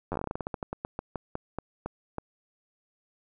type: slowing click train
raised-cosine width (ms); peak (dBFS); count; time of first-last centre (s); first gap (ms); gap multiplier
1; -18; 23; 0.12-2.183; 10; 1.18
effects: none